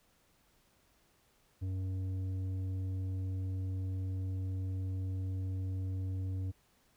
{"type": "tone with tanh clipping", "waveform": "sine", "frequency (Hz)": 94, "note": "F#2", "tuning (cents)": 28, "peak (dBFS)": -35, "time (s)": [1.61, 6.52], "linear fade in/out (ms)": 20, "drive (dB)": 8, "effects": ["pink hiss -70 dBFS RMS until 6.96 s"]}